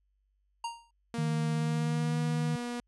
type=tone with exponential decay; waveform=square; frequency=932.3 Hz; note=A#5; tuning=in tune; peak=-31 dBFS; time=0.64-0.91 s; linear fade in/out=5 ms; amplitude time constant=58 ms
type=tone with pitch glide; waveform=sawtooth; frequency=233.1 to 241 Hz; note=A#3 to B3; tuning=0 to -42 cents; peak=-30 dBFS; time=1.14-2.8 s; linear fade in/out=0 ms; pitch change=+58 cents; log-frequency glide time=1.51-2.18 s
type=tone with vibrato; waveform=sine; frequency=156.2 Hz; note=D#3; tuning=7 cents sharp; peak=-28 dBFS; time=1.18-2.56 s; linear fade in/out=5 ms; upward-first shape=sine; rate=16 Hz; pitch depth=26 cents each way
effects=added 49 Hz sine -70 dBFS peak until 2.87 s + resampled to 24000 Hz